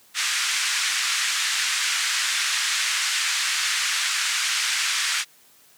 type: band-pass noise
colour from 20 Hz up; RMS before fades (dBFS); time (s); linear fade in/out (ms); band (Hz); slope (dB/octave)
pink; -24; 0.14-5.25; 50; 1500 to 8500; 24
effects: white hiss -55 dBFS RMS until 5.77 s + high-pass 100 Hz 12 dB/octave